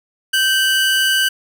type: tone pair together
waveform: 45% pulse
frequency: 1556.3 / 2960 Hz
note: G6 / F#7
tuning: -13 / 0 cents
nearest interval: major seventh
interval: 1113 cents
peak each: -16 dBFS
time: 0.33-1.29 s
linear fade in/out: 10 ms
effects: none